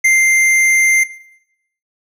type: tone with hard clipping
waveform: triangle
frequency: 2093 Hz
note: C7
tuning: in tune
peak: -10 dBFS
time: 0.04-1.04 s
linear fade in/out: 10 ms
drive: 14 dB
effects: noise-tail reverb RT60 0.8 s tail -18 dB re dry